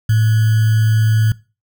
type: tone with sample-and-hold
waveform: sine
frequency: 110 Hz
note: A2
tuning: in tune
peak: -10 dBFS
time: 0.09-1.32 s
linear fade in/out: 5 ms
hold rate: 1575 Hz
effects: noise-tail reverb RT60 0.3 s tail -20 dB re dry